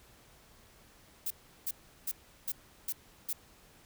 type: noise bursts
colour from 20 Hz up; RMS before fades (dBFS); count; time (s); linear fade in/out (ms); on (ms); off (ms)
violet; -34; 6; 1.26-3.33; 5; 45; 360
effects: pink hiss -60 dBFS RMS until 3.85 s